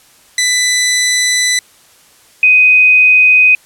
15% pulse / sine tone pair in turn, 1992 / 2503 Hz, B6 / D#7, +14 / +10 cents, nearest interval major third, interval 396 cents, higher second, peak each -4 dBFS, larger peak neither, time 0.38-1.59 / 2.43-3.55 s, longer first, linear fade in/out 2 ms, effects white hiss -46 dBFS RMS until 3.65 s + low-pass 12000 Hz 12 dB/octave

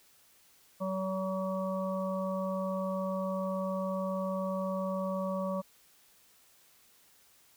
harmonic tone, 189.4 Hz, F#3, 41 cents sharp, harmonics 1 / 3 / 5 / 6, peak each -34 / -34 / -44 / -40 dBFS, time 0.8-5.62 s, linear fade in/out 20 ms, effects white hiss -63 dBFS RMS until 7.56 s

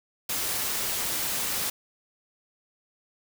white noise, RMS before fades -29 dBFS, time 0.29-1.7 s, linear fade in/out 5 ms, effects none

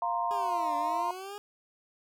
sine chord, F suspended fourth, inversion none, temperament equal, 698.5 / 932.3 / 1046.5 Hz, F5 / Bb5 / C6, 0 / 0 / 0 cents, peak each -32 / -31 / -33 dBFS, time 0.02-1.11 s, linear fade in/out 2 ms
20% pulse linear two-way sweep, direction down then up, 415.3 to 289.1 to 415.3 Hz, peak -34 dBFS, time 0.31-1.38 s, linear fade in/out 0 ms, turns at 0.76 s
effects none

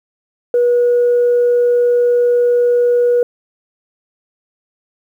sine tone, 484.1 Hz, B4, 35 cents flat, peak -8 dBFS, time 0.54-3.23 s, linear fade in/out 2 ms, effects tanh soft clip ceiling -6 dBFS + 8-bit

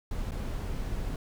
brown noise with dropouts, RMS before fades -33 dBFS, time 0.11-1.16 s, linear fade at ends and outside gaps 2 ms, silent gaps 0.31-0.318 s, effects none

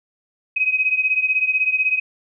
sine beating tone pair, 2523 / 2539 Hz, D#7 / D#7, +23 / +34 cents, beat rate 16 Hz, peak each -18 / -21 dBFS, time 0.56-2 s, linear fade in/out 10 ms, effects none

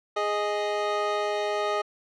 25% pulse tone pair together, 415.3 / 622.3 Hz, G#4 / D#5, 0 / 0 cents, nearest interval perfect fifth, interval 700 cents, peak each -24 dBFS, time 0.16-1.82 s, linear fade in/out 10 ms, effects low-pass 4000 Hz 12 dB/octave

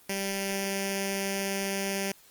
5% pulse tone with notch filter, 196 Hz, G3, in tune, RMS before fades -31 dBFS, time 0.09-2.12 s, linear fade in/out 5 ms, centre 1200 Hz, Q 0.62, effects white hiss -57 dBFS RMS until 2.3 s + Opus 24 kbps

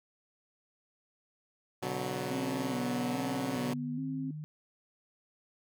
10% pulse chord, B minor, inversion none, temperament equal with one note detuned, 123.47 / 143.81 / 185 Hz, B2 / D3 / F#3, 0 / -36 / 0 cents, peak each -30 dBFS, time 1.82-3.74 s, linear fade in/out 10 ms
sine tone with vibrato, 255.2 Hz, C4, 43 cents flat, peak -34 dBFS, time 2.31-4.31 s, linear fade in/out 5 ms, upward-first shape square, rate 1.2 Hz, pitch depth 63 cents each way
sine tone with pitch glide, 144.6 to 152.58 Hz, D3 to D#3, -27 to -34 cents, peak -38 dBFS, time 3.56-4.44 s, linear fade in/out 0 ms, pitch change +93 cents, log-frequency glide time 3.67-3.96 s
effects none

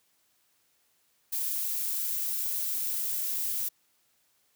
violet noise, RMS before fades -31 dBFS, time 1.32-3.69 s, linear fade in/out 10 ms, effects white hiss -70 dBFS RMS until 4.55 s + high-pass 60 Hz 12 dB/octave

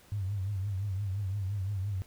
sine tone with vibrato, 98.4 Hz, G2, 7 cents sharp, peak -30 dBFS, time 0.12-2.02 s, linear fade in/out 0 ms, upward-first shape triangle, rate 5.8 Hz, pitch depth 120 cents each way, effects pink hiss -59 dBFS RMS until 2.06 s

